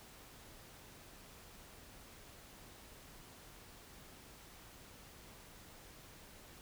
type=silence; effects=pink hiss -57 dBFS RMS until 6.61 s